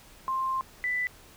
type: tone pair in turn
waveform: sine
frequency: 1053 / 1987.8 Hz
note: C6 / B6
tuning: +11 / +11 cents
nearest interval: major seventh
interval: 1100 cents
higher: second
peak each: -26 dBFS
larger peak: neither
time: 0.28-0.61 / 0.84-1.07 s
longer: first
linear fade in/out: 0 ms
effects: pink hiss -53 dBFS RMS until 1.36 s